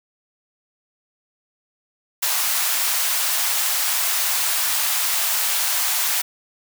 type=high-pass noise; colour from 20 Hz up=white; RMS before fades=-21 dBFS; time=2.22-6.22 s; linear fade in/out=10 ms; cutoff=690 Hz; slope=24 dB/octave; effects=none